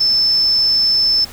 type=tone; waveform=sine; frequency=5274 Hz; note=E8; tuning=in tune; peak=-11 dBFS; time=0-1.25 s; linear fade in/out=10 ms; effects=pink hiss -36 dBFS RMS until 1.32 s